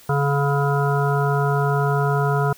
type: harmonic tone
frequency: 141.5 Hz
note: C#3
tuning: 36 cents sharp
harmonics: 1 / 3 / 5 / 7 / 9 / 10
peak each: -19 / -24 / -26 / -27 / -29 / -29 dBFS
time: 0.09-2.53 s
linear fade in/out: 5 ms
effects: white hiss -48 dBFS RMS until 2.57 s